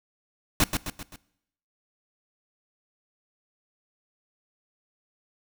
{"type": "noise with echo", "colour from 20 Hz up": "pink", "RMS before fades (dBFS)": -20, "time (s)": [0.6, 0.64], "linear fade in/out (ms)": 2, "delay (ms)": 130, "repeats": 4, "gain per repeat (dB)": -6, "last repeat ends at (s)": 1.16, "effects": ["noise-tail reverb RT60 0.8 s tail -21 dB re dry"]}